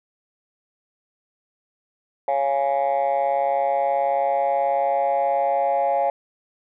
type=chord; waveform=sine; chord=Db major; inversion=none; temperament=just; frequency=554.4 / 693 / 831.5 Hz; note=Db5 / F5 / Ab5; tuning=0 / -14 / +2 cents; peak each=-21 dBFS; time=2.28-6.1 s; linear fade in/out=2 ms; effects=tanh soft clip ceiling -14 dBFS